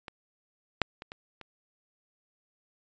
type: clicks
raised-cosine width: 0.3 ms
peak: -24 / -6 / -25 / -25 / -28 dBFS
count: 5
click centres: 0.082 / 0.817 / 1.021 / 1.119 / 1.413 s
effects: resampled to 16000 Hz